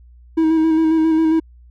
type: tone with vibrato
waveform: triangle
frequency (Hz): 320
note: D#4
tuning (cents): +49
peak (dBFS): -10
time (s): 0.37-1.4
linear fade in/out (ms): 10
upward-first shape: square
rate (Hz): 7.4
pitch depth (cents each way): 21
effects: added 60 Hz sine -42 dBFS peak until 1.7 s